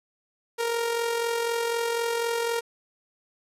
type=tone with amplitude modulation; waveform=sawtooth; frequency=466.2 Hz; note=A#4; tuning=in tune; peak=-19 dBFS; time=0.58-2.61 s; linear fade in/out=20 ms; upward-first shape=sine; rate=44 Hz; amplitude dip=45%; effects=resampled to 32000 Hz + 9-bit